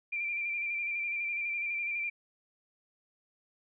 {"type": "tone with vibrato", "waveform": "sine", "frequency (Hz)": 2369, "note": "D7", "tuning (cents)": 14, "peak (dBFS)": -31, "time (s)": [0.12, 2.1], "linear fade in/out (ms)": 10, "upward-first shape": "square", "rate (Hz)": 12, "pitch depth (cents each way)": 26, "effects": []}